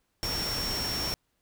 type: tone in noise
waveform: sine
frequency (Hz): 5480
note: F8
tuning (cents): -34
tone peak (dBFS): -31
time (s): 0.23-1.14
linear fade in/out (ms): 0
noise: pink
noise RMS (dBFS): -34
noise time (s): 0.23-1.14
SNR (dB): 0
effects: pink hiss -75 dBFS RMS until 1.41 s